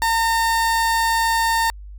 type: tone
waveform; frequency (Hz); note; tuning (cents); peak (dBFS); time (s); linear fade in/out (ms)
30% pulse; 911; A#5; -40; -14; 0.02-1.7; 0
effects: added 50 Hz sine -34 dBFS peak until 1.98 s